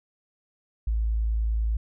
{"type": "tone", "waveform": "sine", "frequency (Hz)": 55, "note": "A1", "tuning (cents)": 0, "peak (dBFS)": -22, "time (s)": [0.87, 1.77], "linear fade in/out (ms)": 5, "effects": []}